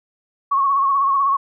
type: tone with vibrato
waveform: sine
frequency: 1102 Hz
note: C#6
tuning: 11 cents flat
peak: -14 dBFS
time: 0.51-1.37 s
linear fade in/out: 10 ms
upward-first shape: sine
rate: 16 Hz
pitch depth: 48 cents each way
effects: none